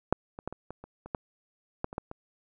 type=clicks; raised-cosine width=1 ms; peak=-8 / -26 / -19 / -26 / -25 / -30 / -29 / -16 / -15 / -26 / -17 / -25 dBFS; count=12; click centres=0.126 / 0.389 / 0.476 / 0.526 / 0.706 / 0.84 / 1.06 / 1.148 / 1.844 / 1.929 / 1.981 / 2.114 s; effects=none